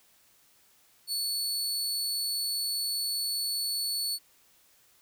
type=tone; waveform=sawtooth; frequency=4435 Hz; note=C#8; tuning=in tune; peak=-26 dBFS; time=1.07-4.19 s; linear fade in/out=50 ms; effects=white hiss -63 dBFS RMS until 5.01 s